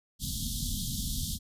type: band-stop noise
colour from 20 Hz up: pink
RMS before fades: -33 dBFS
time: 0.19-1.39 s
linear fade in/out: 50 ms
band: 260 to 3200 Hz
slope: 96 dB/octave
effects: resampled to 32000 Hz